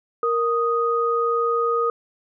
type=tone pair together; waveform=sine; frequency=466.2 / 1244.6 Hz; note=A#4 / D#6; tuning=0 / 0 cents; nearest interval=octave + perfect fourth; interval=1700 cents; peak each=-21 dBFS; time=0.23-1.9 s; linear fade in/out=2 ms; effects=none